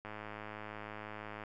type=click train; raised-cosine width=0.5 ms; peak=-29 dBFS; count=148; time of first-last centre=0.05-1.437 s; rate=106 Hz; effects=none